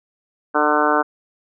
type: harmonic tone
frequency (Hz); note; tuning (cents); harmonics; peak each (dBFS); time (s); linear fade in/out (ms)
150; D3; +37; 2 / 3 / 4 / 5 / 6 / 7 / 8 / 9 / 10; -23 / -23 / -23 / -23 / -23 / -23 / -23 / -23 / -23; 0.54-1.03; 20
effects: none